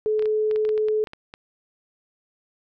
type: tone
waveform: sine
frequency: 430 Hz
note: A4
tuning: 40 cents flat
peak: -19 dBFS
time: 0.06-1.04 s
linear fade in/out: 0 ms
type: clicks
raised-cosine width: 0.3 ms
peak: -23 dBFS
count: 12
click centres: 0.194 / 0.224 / 0.257 / 0.512 / 0.56 / 0.651 / 0.691 / 0.778 / 0.885 / 1.072 / 1.134 / 1.339 s
effects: none